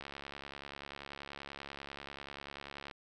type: click train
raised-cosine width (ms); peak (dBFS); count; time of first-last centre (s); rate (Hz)
0.3; -28; 205; 0.01-2.912; 70.3
effects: none